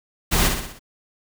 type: noise with echo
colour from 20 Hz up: pink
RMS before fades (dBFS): -19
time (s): 0.31-0.49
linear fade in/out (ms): 20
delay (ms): 61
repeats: 5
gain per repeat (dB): -5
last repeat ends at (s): 0.795
effects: none